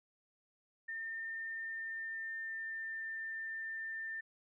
sine tone with pitch glide, 1809 to 1793.4 Hz, A6 to A6, +48 to +33 cents, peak -39 dBFS, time 0.88-4.21 s, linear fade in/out 10 ms, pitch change -15 cents, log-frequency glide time 1.49-3.02 s, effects none

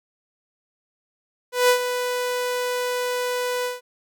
sawtooth tone with ADSR envelope, 495.2 Hz, B4, 5 cents sharp, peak -9 dBFS, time 1.52-3.81 s, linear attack 170 ms, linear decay 91 ms, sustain -10 dB, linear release 160 ms, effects none

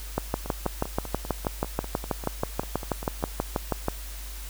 two click trains, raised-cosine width 1 ms, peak -10 / -21 dBFS, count 24 / 15, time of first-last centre 0.18-3.884 / 0.46-3.227 s, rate 6.21 / 5.06 Hz, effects added 50 Hz sine -36 dBFS peak until 4.49 s + white hiss -43 dBFS RMS until 4.49 s

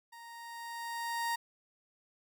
30% pulse tone with level ramp, 932.3 Hz, A#5, in tune, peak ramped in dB -47 to -28 dBFS, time 0.12-1.36 s, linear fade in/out 10 ms, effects none

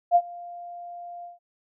sine tone with ADSR envelope, 698.5 Hz, F5, in tune, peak -12 dBFS, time 0.11-1.39 s, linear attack 44 ms, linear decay 57 ms, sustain -24 dB, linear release 150 ms, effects none

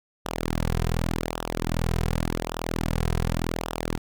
sawtooth tone with flanger, 41.2 Hz, E1, in tune, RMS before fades -27 dBFS, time 0.25-3.98 s, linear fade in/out 10 ms, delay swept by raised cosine 0.44 to 3.54 ms, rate 0.87 Hz, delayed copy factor -0.85, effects none

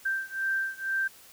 sine beating tone pair, 1568 / 1570.1 Hz, G6 / G6, 0 / +2 cents, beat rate 2.1 Hz, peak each -30 / -31 dBFS, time 0.05-1.08 s, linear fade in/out 10 ms, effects white hiss -53 dBFS RMS until 1.32 s

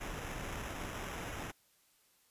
pink noise with sample-and-hold, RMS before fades -42 dBFS, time 0-1.52 s, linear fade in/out 20 ms, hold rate 4410 Hz, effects white hiss -70 dBFS RMS until 2.3 s + resampled to 32000 Hz

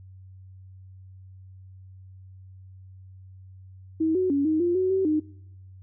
sine tone with pitch steps, 319.8 / 370.5 / 281.4 / 313.2 / 348.6 / 372.4 / 381.8 / 307 Hz, D#4 / F#4 / C#4 / D#4 / F4 / F#4 / G4 / D#4, +48 / +2 / +26 / +11 / -3 / +11 / -46 / -23 cents, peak -20 dBFS, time 4-5.2 s, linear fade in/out 10 ms, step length 150 ms, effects noise-tail reverb RT60 0.9 s tail -24 dB re dry + added 94 Hz sine -44 dBFS peak until 5.82 s

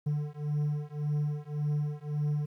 triangle beating tone pair, 147.4 / 149.2 Hz, D3 / D3, +7 / +28 cents, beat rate 1.8 Hz, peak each -30 dBFS, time 0.06-2.46 s, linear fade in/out 10 ms, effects 11-bit

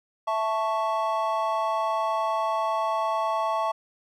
triangle chord, A major, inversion second, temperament equal, 659.3 / 880 / 1108.7 Hz, E5 / A5 / C#6, 0 / 0 / 0 cents, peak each -26 dBFS, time 0.27-3.72 s, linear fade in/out 10 ms, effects none

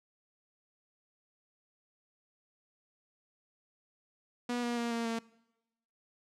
sawtooth tone with pitch steps, 242.7 / 239.1 / 235.5 / 232 / 228.5 Hz, B3 / A#3 / A#3 / A#3 / A#3, -30 / +44 / +18 / -8 / -34 cents, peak -28 dBFS, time 4.49-5.19 s, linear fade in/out 5 ms, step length 140 ms, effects noise-tail reverb RT60 0.9 s tail -22 dB re dry + low-pass 8000 Hz 12 dB/octave

